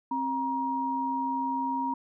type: tone pair together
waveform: sine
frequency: 265.7 / 947 Hz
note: C4 / A#5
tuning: +27 / +27 cents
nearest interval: octave + minor seventh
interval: 2200 cents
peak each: -32 / -28 dBFS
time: 0.11-1.94 s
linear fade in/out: 5 ms
effects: none